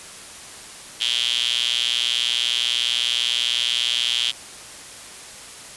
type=tone with high-pass filter; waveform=sawtooth; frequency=120 Hz; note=B2; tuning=49 cents flat; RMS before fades=-22 dBFS; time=1-4.32 s; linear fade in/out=20 ms; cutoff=3200 Hz; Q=7.6; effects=white hiss -39 dBFS RMS until 5.76 s + resampled to 24000 Hz